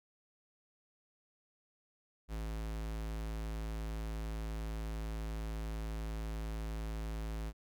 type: tone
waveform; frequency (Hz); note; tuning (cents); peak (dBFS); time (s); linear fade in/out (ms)
square; 54.3; A1; -22; -38; 2.28-7.53; 50
effects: none